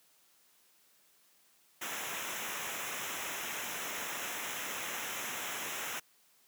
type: noise with comb filter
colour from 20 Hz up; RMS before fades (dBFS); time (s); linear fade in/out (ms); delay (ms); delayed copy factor
pink; -39; 1.81-6; 10; 0.22; -0.8
effects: white hiss -67 dBFS RMS until 6.47 s + high-pass 150 Hz 12 dB/octave